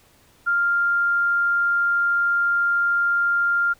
sine tone, 1396.9 Hz, F6, in tune, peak -17 dBFS, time 0.46-3.74 s, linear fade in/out 20 ms, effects pink hiss -56 dBFS RMS until 3.79 s

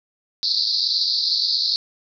white band-pass noise, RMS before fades -21 dBFS, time 0.43-1.76 s, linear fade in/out 0 ms, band 4000 to 4900 Hz, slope 96 dB/octave, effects none

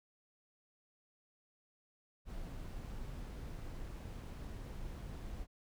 brown noise, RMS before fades -45 dBFS, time 2.25-5.47 s, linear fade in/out 50 ms, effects none

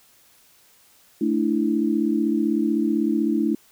sine chord, A suspended fourth, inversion none, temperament equal, 220 / 293.7 / 329.6 Hz, A3 / D4 / E4, 0 / 0 / 0 cents, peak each -23 dBFS, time 1.21-3.55 s, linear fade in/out 5 ms, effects white hiss -56 dBFS RMS until 3.71 s

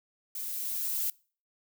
violet noise with level ramp, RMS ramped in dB -37 to -30 dBFS, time 0.35-1.1 s, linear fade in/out 2 ms, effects noise-tail reverb RT60 0.4 s tail -24 dB re dry

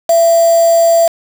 sine tone with quantisation, 670 Hz, E5, 28 cents sharp, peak -6 dBFS, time 0.09-1.08 s, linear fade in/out 5 ms, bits 3, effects none

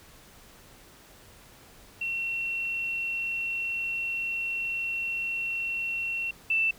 sine tone pair in turn, 2721 / 2665 Hz, F7 / E7, -46 / +18 cents, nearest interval unison, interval 36 cents, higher first, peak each -28 / -22 dBFS, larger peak second, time 2.01-6.31 / 6.5-6.71 s, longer first, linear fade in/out 5 ms, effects pink hiss -53 dBFS RMS until 6.78 s

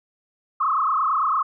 sine tone with frequency modulation, 1185 Hz, D6, 15 cents sharp, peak -18 dBFS, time 0.6-1.43 s, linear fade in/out 10 ms, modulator 28.9 Hz, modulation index 4.2, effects none

